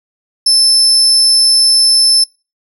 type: tone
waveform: 35% pulse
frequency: 5274 Hz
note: E8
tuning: in tune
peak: -4 dBFS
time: 0.46-2.24 s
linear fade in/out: 5 ms
effects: noise-tail reverb RT60 0.3 s tail -25 dB re dry